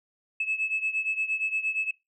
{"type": "beating tone pair", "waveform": "sine", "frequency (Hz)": [2597, 2605.6], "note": ["E7", "E7"], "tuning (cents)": [-26, -21], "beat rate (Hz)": 8.6, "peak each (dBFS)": [-27, -30], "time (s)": [0.4, 1.91], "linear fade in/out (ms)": 5, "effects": ["noise-tail reverb RT60 0.2 s tail -21 dB re dry", "tanh soft clip ceiling -19 dBFS"]}